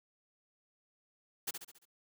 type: noise with echo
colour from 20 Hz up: white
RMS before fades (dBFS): -36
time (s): 1.47-1.51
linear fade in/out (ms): 10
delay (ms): 69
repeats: 5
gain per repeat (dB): -6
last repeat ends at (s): 1.855
effects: high-pass 150 Hz 12 dB/octave